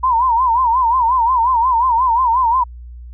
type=tone with vibrato; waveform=sine; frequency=972 Hz; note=B5; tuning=28 cents flat; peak=-11 dBFS; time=0.03-2.64 s; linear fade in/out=10 ms; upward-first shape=sine; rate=5.6 Hz; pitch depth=130 cents each way; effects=added 60 Hz sine -31 dBFS peak until 3.13 s